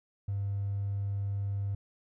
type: tone with hard clipping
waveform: triangle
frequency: 99.8 Hz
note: G2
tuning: 32 cents sharp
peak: -30 dBFS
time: 0.28-1.75 s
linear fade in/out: 5 ms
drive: 3 dB
effects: none